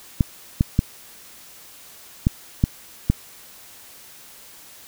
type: clicks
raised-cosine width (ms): 5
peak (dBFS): -3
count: 6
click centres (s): 0.208 / 0.609 / 0.791 / 2.269 / 2.639 / 3.1
effects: white hiss -45 dBFS RMS until 4.87 s